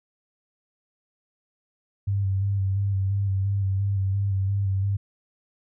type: tone with vibrato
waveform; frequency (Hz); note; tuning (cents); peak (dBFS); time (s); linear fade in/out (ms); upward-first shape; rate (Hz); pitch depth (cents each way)
sine; 98; G2; 0; -21; 2.07-4.97; 10; square; 2.9; 28
effects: none